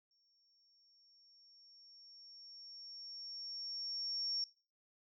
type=tone with exponential growth; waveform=sine; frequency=5500 Hz; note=F8; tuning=27 cents flat; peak=-34 dBFS; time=0.11-4.44 s; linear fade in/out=1 ms; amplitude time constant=940 ms; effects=noise-tail reverb RT60 0.4 s tail -24 dB re dry